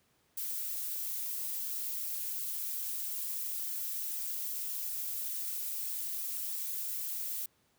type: noise with flanger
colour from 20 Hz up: violet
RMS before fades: -37 dBFS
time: 0.37-7.46 s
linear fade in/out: 5 ms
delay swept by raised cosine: 1.5 to 7.3 ms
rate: 2.9 Hz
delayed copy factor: +0.7
effects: pink hiss -71 dBFS RMS until 7.78 s + high-pass 80 Hz 12 dB/octave